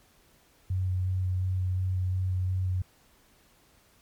sine tone with vibrato, 92.5 Hz, F#2, in tune, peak -25 dBFS, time 0.7-2.82 s, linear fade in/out 5 ms, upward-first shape square, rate 2.8 Hz, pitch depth 10 cents each way, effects pink hiss -62 dBFS RMS until 4.01 s + MP3 96 kbps

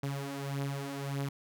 sawtooth beating tone pair, 138.2 / 139.9 Hz, C#3 / C#3, -5 / +16 cents, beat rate 1.7 Hz, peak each -35 / -32 dBFS, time 0.03-1.29 s, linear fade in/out 5 ms, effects none

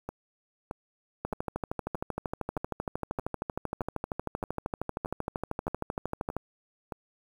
two click trains, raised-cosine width 1 ms, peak -17 / -21 dBFS, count 67 / 12, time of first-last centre 1.25-6.366 / 0.09-6.922 s, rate 12.9 / 1.61 Hz, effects 8-bit

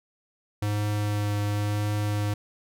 square tone with vibrato, 103.83 Hz, G#2, in tune, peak -25 dBFS, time 0.62-2.34 s, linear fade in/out 5 ms, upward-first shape triangle, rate 0.95 Hz, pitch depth 13 cents each way, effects none

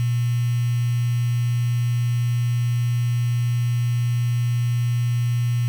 sine tone with quantisation, 120.2 Hz, B2, 46 cents flat, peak -18 dBFS, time 0-5.68 s, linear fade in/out 0 ms, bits 6, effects none

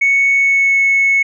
sine tone with pitch glide, 2217 to 2200 Hz, C#7 to C#7, 0 to -14 cents, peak -8 dBFS, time 0.01-1.23 s, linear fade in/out 10 ms, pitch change -14 cents, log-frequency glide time 0.34-0.79 s, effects tanh soft clip ceiling -6 dBFS

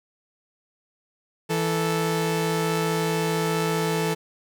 sawtooth tone pair together, 164.81 / 439.1 Hz, E3 / A4, 0 / -4 cents, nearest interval octave + perfect fourth, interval 1696 cents, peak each -21 dBFS, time 1.49-4.15 s, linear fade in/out 20 ms, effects none

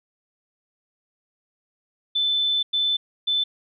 sine tone bursts at uneven times, 3520 Hz, A7, in tune, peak -19 dBFS, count 3, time 2.15-2.63 / 2.73-2.97 / 3.27-3.44 s, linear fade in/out 10 ms, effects none

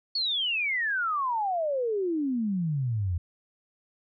sine exponential sweep, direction down, 4490 to 82.4 Hz, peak -25 dBFS, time 0.15-3.18 s, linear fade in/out 5 ms, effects none

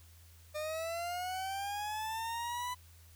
40% pulse linear sweep, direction up, 601 to 1000 Hz, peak -35 dBFS, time 0.54-2.75 s, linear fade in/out 20 ms, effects added 83 Hz sine -56 dBFS peak until 3.15 s + white hiss -63 dBFS RMS until 3.15 s

